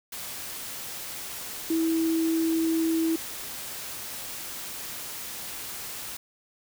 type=tone in noise; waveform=sine; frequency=325.7 Hz; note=E4; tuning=21 cents flat; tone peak=-22 dBFS; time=1.7-3.16 s; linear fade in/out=5 ms; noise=white; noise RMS=-37 dBFS; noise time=0.12-6.17 s; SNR=+12 dB; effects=none